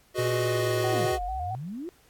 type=chord; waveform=square; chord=G# minor seventh; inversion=third; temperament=equal; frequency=370 / 415.3 / 493.9 / 622.3 Hz; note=F#4 / G#4 / B4 / D#5; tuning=0 / 0 / 0 / 0 cents; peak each=-29 / -35 / -35 / -31 dBFS; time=0.14-1.19 s; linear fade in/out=50 ms
type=tone with pitch glide; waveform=square; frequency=119 to 113.17 Hz; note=A#2 to A2; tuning=+36 to +49 cents; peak=-30 dBFS; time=0.18-1.12 s; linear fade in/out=10 ms; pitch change=-87 cents; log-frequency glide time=0.3-0.74 s
type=tone with vibrato; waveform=sine; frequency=736 Hz; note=F#5; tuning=9 cents flat; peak=-30 dBFS; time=0.84-1.55 s; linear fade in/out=0 ms; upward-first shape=square; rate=4.5 Hz; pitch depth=42 cents each way
type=exponential two-way sweep; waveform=sine; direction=down then up; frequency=370 to 41.2 to 370 Hz; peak=-33 dBFS; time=0.92-1.89 s; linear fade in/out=0 ms; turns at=1.23 s
effects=pink hiss -61 dBFS RMS until 2.09 s + AAC 64 kbps